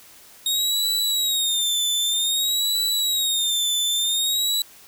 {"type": "tone with vibrato", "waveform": "sawtooth", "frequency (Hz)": 3727, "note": "A#7", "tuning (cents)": -1, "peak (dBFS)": -17, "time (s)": [0.46, 4.62], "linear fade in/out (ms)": 2, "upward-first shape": "sine", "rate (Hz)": 0.53, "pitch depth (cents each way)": 99, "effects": ["white hiss -48 dBFS RMS until 4.87 s"]}